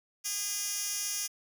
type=tone with high-pass filter; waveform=10% pulse; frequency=407.4 Hz; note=G#4; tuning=33 cents flat; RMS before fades=-34 dBFS; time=0.24-1.28 s; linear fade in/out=20 ms; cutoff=5500 Hz; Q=1.2; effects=none